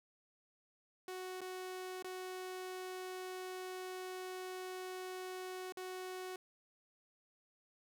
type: tone with dropouts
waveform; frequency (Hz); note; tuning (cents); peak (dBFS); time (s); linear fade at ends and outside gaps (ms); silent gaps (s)
sawtooth; 370; F#4; 0; -39; 1.08-6.36; 2; 1.407-1.415 / 2.025-2.044 / 5.723-5.771
effects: none